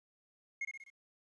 triangle tone with echo, 2154 Hz, C7, 50 cents sharp, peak -33 dBFS, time 0.61-0.65 s, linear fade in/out 5 ms, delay 63 ms, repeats 4, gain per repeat -5 dB, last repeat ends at 0.902 s, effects resampled to 22050 Hz + 12-bit

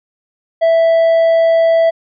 triangle tone, 659.3 Hz, E5, in tune, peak -6 dBFS, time 0.61-1.91 s, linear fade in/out 20 ms, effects resampled to 11025 Hz

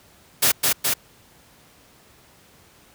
white noise with echo, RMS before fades -17 dBFS, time 0.42-0.52 s, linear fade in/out 10 ms, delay 210 ms, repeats 2, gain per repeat -2 dB, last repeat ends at 0.94 s, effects pink hiss -53 dBFS RMS until 2.94 s + high-pass 60 Hz 12 dB/octave

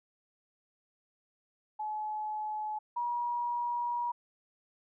sine tone pair in turn, 854 / 958.6 Hz, G#5 / A#5, +48 / +48 cents, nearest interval major second, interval 200 cents, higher second, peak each -33 / -30 dBFS, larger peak second, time 1.79-2.79 / 2.96-4.12 s, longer second, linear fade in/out 10 ms, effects none

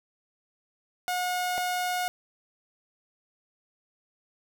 sawtooth tone pair in turn, 723 / 723 Hz, F#5 / F#5, -40 / -40 cents, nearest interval unison, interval 0 cents, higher neither, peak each -23 dBFS, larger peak neither, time 1.08-1.58 / 1.58-2.08 s, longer neither, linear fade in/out 0 ms, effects none

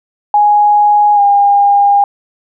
sine tone with pitch glide, 830.6 to 807.9 Hz, G#5 to G#5, 0 to -48 cents, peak -5 dBFS, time 0.34-2.04 s, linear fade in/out 2 ms, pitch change -48 cents, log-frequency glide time 1.15-1.2 s, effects none

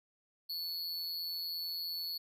square tone with amplitude modulation, 4417 Hz, C#8, 7 cents flat, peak -34 dBFS, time 0.49-2.18 s, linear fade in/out 10 ms, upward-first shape sine, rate 169 Hz, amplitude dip 70%, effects none

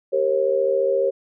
sine chord, G diminished, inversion none, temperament equal with one note detuned, 392 / 466.2 / 540.8 Hz, G4 / Bb4 / Db5, 0 / 0 / -43 cents, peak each -23 / -24 / -19 dBFS, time 0.12-1.11 s, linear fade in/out 20 ms, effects none

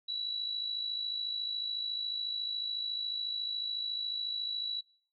sine tone with amplitude modulation, 3927 Hz, B7, 11 cents flat, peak -31 dBFS, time 0.08-4.81 s, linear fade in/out 10 ms, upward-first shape sine, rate 54 Hz, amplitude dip 55%, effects noise-tail reverb RT60 0.5 s tail -23 dB re dry

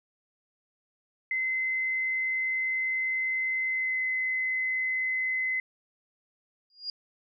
sine tone with pitch glide, 2055 to 2041 Hz, C7 to C7, -32 to -44 cents, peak -26 dBFS, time 1.31-5.6 s, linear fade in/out 2 ms, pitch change -12 cents, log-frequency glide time 3.67-4.02 s
sine tone with exponential growth, 4840 Hz, D#8, 49 cents flat, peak -28 dBFS, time 6.7-6.9 s, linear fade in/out 2 ms, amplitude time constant 42 ms
effects none

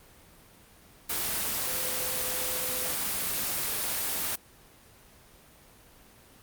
sine tone in noise, 508 Hz, B4, 49 cents sharp, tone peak -40 dBFS, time 1.67-2.94 s, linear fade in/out 10 ms, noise white, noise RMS -30 dBFS, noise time 1.09-4.36 s, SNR -13 dB, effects pink hiss -55 dBFS RMS until 6.42 s + Opus 24 kbps

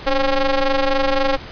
sawtooth ring-modulated tone, 272.9 Hz, C#4, 27 cents flat, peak -8 dBFS, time 0.06-1.37 s, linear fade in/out 10 ms, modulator 261 Hz, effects pink hiss -35 dBFS RMS until 1.51 s + resampled to 11025 Hz

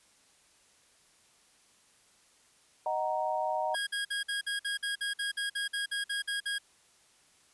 sine chord, D# minor, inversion none, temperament just, 622.3 / 746.7 / 933.4 Hz, D#5 / F#5 / A#5, 0 / +16 / +2 cents, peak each -33 dBFS, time 2.86-3.75 s, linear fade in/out 2 ms
25% pulse tone bursts, 1638 Hz, G#6, 24 cents flat, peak -27 dBFS, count 16, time 3.74-6.585 s, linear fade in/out 10 ms, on 130 ms, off 51 ms
effects white hiss -64 dBFS RMS until 7.53 s + resampled to 24000 Hz

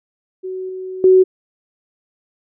sine tone with level steps, 373.6 Hz, F#4, 17 cents sharp, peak -23 / -25 / -6 dBFS, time 0.43-1.24 s, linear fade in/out 20 ms, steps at 0.69 / 1.04 s, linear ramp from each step 2 ms, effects none

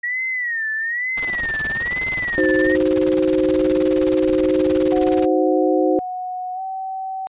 sine tone with vibrato, 1900 Hz, A#6, 33 cents sharp, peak -20 dBFS, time 0.03-2.76 s, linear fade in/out 10 ms, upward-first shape sine, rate 1.1 Hz, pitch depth 140 cents each way
pink noise with tremolo, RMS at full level -30 dBFS, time 1.17-5.26 s, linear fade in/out 5 ms, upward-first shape square, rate 19 Hz, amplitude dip 75%
sine chord, C diminished, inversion first, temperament equal, 311.1 / 370 / 523.3 Hz, Eb4 / Gb4 / C5, 0 / 0 / 0 cents, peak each -18 / -19 / -19 dBFS, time 2.38-5.99 s, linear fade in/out 0 ms
sine tone with pitch glide, 734 to 763.4 Hz, F#5 to G5, -14 to -46 cents, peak -24 dBFS, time 4.92-7.27 s, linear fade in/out 0 ms, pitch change +68 cents, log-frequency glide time 6.54-6.61 s
effects resampled to 8000 Hz

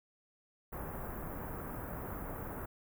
pink band-stop noise, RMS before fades -42 dBFS, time 0.72-2.66 s, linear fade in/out 10 ms, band 1500 to 14000 Hz, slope 24 dB/octave, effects none

